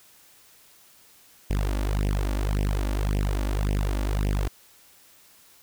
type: tone with flanger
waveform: sawtooth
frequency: 50 Hz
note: G1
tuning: 35 cents sharp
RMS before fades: -25 dBFS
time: 1.5-4.48 s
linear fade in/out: 5 ms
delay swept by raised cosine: 0.35 to 3.55 ms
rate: 1.8 Hz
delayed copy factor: +0.95
effects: white hiss -55 dBFS RMS until 5.62 s